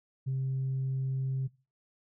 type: tone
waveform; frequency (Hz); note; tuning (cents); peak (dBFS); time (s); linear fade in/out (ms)
sine; 132.7; C3; +25; -27; 0.26-1.48; 20
effects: noise-tail reverb RT60 0.3 s tail -20 dB re dry + tanh soft clip ceiling -26 dBFS